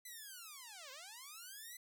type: linear two-way sweep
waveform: 5% pulse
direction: down then up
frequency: 2027 to 502 to 2027 Hz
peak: -39 dBFS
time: 0.05-1.77 s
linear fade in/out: 5 ms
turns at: 0.91 s
effects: none